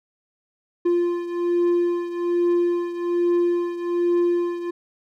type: beating tone pair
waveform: triangle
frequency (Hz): 347.8 / 349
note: F4 / F4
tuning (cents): -7 / -1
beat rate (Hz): 1.2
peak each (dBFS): -18 / -23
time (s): 0.85-4.71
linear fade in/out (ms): 10
effects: none